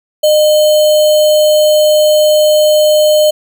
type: tone with sample-and-hold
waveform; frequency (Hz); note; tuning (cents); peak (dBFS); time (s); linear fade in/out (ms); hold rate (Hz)
sine; 609; D#5; -37; -5; 0.23-3.31; 10; 3675
effects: none